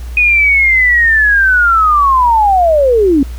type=linear sweep; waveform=sine; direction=down; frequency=2489 to 261.6 Hz; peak=-6 dBFS; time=0.17-3.23 s; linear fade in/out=2 ms; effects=added 60 Hz sine -21 dBFS peak until 3.38 s + pink hiss -39 dBFS RMS until 3.38 s